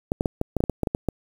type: clicks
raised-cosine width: 2 ms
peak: -9 dBFS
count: 12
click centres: 0.119 / 0.209 / 0.258 / 0.414 / 0.567 / 0.605 / 0.639 / 0.697 / 0.833 / 0.872 / 0.949 / 1.087 s
effects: 7-bit